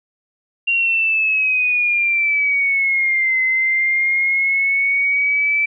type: exponential two-way sweep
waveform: sine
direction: down then up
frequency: 2771 to 2051 to 2323 Hz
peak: -14 dBFS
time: 0.67-5.66 s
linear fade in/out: 10 ms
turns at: 3.41 s
effects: none